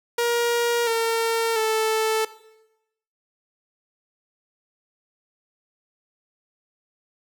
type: tone with pitch steps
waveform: sawtooth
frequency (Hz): 473.3 / 456.1 / 439.6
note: A#4 / A#4 / A4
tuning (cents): +26 / -38 / -2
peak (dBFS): -16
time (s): 0.18-2.25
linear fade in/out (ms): 5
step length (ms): 690
effects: noise-tail reverb RT60 0.9 s tail -17 dB re dry